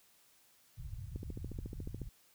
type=low-pass noise; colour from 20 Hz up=white; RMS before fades=-45 dBFS; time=0.77-2.09 s; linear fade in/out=5 ms; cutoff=130 Hz; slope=48 dB/octave
type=click train; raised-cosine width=3 ms; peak=-30 dBFS; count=13; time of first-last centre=1.16-2.017 s; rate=14 Hz
effects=white hiss -67 dBFS RMS until 2.34 s